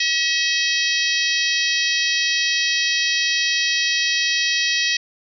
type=harmonic tone; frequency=641 Hz; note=E5; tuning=49 cents flat; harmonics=3 / 4 / 5 / 6 / 7 / 8 / 9; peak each=-23 / -24 / -25 / -26 / -26 / -27 / -28 dBFS; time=0-4.97 s; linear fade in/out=5 ms; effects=none